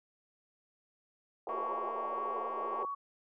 pink band-pass noise, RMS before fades -40 dBFS, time 1.47-2.85 s, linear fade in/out 2 ms, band 350 to 1100 Hz, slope 96 dB/octave
click train, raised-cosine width 0.5 ms, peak -39 dBFS, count 310, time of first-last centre 1.49-2.828 s, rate 231 Hz
sine tone with tremolo, 1122 Hz, C#6, 21 cents sharp, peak -34 dBFS, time 1.49-2.95 s, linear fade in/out 10 ms, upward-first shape triangle, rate 1.7 Hz, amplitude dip 35%
effects none

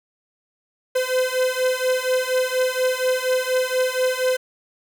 45% pulse beating tone pair, 509 / 513.2 Hz, C5 / C5, -48 / -34 cents, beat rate 4.2 Hz, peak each -22 dBFS, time 0.95-4.37 s, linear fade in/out 10 ms, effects none

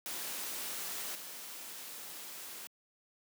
white noise with level steps, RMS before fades -40 / -46 dBFS, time 0.06-2.67 s, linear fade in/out 0 ms, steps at 1.15 s, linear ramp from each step 2 ms, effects high-pass 200 Hz 12 dB/octave

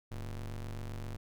square ring-modulated tone, 61.74 Hz, B1, in tune, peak -36 dBFS, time 0.11-1.17 s, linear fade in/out 10 ms, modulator 37.9 Hz, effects none

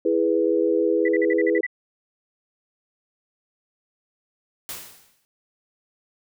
sine chord, E major, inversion none, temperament equal, 329.6 / 415.3 / 493.9 Hz, E4 / G#4 / B4, 0 / 0 / 0 cents, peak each -22 dBFS, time 0.05-1.61 s, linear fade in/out 5 ms
sine tone bursts, 1975.5 Hz, B6, in tune, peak -24 dBFS, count 8, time 1.05-1.666 s, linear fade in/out 5 ms, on 35 ms, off 48 ms
white noise with exponential decay, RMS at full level -31 dBFS, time 4.69-5.25 s, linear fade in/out 0 ms, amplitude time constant 120 ms
effects none

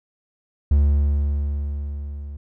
triangle tone with level ramp, 71.9 Hz, D2, 36 cents flat, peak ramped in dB -10 to -29 dBFS, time 0.71-2.37 s, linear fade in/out 5 ms, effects none

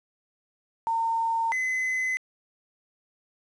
sine / triangle tone pair in turn, 911 / 2032 Hz, A#5 / B6, -40 / +49 cents, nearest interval octave + major second, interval 1389 cents, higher second, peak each -23 dBFS, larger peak neither, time 0.87-1.52 / 1.52-2.17 s, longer neither, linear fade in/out 0 ms, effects resampled to 22050 Hz + 9-bit

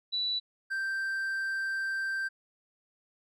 sine / triangle tone pair in turn, 3951 / 1568 Hz, B7 / G6, 0 / 0 cents, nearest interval octave + major third, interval 1600 cents, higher first, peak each -28 dBFS, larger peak neither, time 0.12-0.4 / 0.7-2.29 s, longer second, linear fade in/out 20 ms, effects none

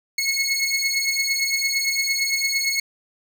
20% pulse beating tone pair, 2180 / 2188.8 Hz, C#7 / C#7, -29 / -23 cents, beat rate 8.8 Hz, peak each -18 dBFS, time 0.18-2.8 s, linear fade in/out 5 ms, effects none

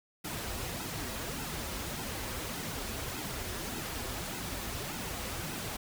pink noise with flanger, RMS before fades -38 dBFS, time 0.24-5.77 s, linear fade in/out 10 ms, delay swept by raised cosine 1.7 to 6.9 ms, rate 1.7 Hz, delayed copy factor -0.65, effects none

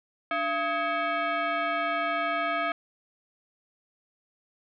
sine tone with frequency modulation, 293.7 Hz, D4, in tune, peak -25 dBFS, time 0.31-2.72 s, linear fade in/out 2 ms, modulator 973 Hz, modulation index 2, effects none

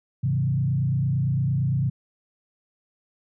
sine tone with frequency modulation, 133.6 Hz, C3, 36 cents sharp, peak -20 dBFS, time 0.23-1.9 s, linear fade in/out 10 ms, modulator 28.8 Hz, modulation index 0.95, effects none

